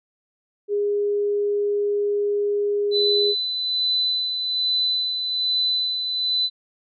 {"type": "tone", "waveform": "sine", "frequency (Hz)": 410, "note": "G#4", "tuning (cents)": -22, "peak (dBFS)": -19, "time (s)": [0.68, 3.35], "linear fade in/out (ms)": 50}
{"type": "tone with tremolo", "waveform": "sine", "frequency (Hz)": 4006, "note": "B7", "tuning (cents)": 24, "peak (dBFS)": -18, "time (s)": [2.91, 6.5], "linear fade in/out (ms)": 50, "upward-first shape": "sine", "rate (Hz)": 1.2, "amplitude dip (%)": 45}
{"effects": []}